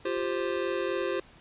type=chord; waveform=square; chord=F suspended second; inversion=none; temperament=just; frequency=349.2 / 392.9 / 523.8 Hz; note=F4 / G4 / C5; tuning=0 / +4 / +2 cents; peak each=-33 dBFS; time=0.05-1.2 s; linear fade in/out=5 ms; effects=pink hiss -55 dBFS RMS until 1.4 s + resampled to 8000 Hz